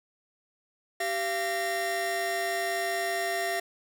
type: tone cluster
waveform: 45% pulse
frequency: 388.6 / 685 / 1847 Hz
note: G4 / F5 / A#6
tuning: -15 / -34 / -16 cents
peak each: -35 / -30 / -33 dBFS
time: 1-3.6 s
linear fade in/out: 5 ms
effects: none